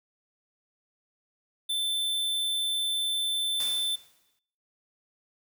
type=tone; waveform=square; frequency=3537 Hz; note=A7; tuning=8 cents sharp; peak=-27 dBFS; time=1.69-3.96 s; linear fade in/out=10 ms
type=noise with exponential decay; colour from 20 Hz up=white; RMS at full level=-37 dBFS; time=3.6-4.39 s; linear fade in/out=1 ms; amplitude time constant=170 ms
effects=noise-tail reverb RT60 0.7 s tail -23 dB re dry